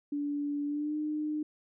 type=tone with pitch glide; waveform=sine; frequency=289.3 to 303.3 Hz; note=D4 to D#4; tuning=-26 to -44 cents; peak=-30 dBFS; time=0.12-1.43 s; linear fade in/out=5 ms; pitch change=+82 cents; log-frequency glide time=0.66-0.96 s; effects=none